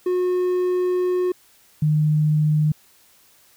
triangle / sine tone pair in turn, 362.5 / 152.41 Hz, F#4 / D#3, -35 / -35 cents, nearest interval octave + minor third, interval 1500 cents, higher first, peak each -16 / -15 dBFS, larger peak second, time 0.06-1.32 / 1.82-2.72 s, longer first, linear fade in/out 5 ms, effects white hiss -55 dBFS RMS until 3.56 s

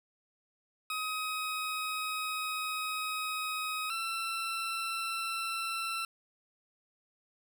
20% pulse tone pair in turn, 1263 / 1342.4 Hz, D#6 / E6, +26 / +31 cents, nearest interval minor second, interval 105 cents, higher second, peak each -28 dBFS, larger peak neither, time 0.9-3.9 / 3.9-6.05 s, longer first, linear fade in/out 2 ms, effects none

